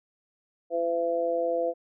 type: harmonic tone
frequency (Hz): 169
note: E3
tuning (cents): +43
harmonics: 2 / 3 / 4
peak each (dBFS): -34 / -26 / -29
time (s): 0.7-1.74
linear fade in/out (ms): 50
effects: none